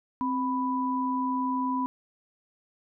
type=tone pair together; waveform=sine; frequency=261.5 / 990.4 Hz; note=C4 / B5; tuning=-1 / +5 cents; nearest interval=octave + major seventh; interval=2306 cents; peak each=-28 dBFS; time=0.21-1.86 s; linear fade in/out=0 ms; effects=none